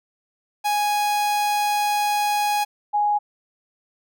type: tone pair in turn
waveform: 45% pulse / sine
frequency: 830 / 830 Hz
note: G#5 / G#5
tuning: -1 / -1 cents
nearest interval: unison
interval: 0 cents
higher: neither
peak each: -19 / -17 dBFS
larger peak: second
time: 0.64-2.65 / 2.93-3.19 s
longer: first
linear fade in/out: 20 ms
effects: none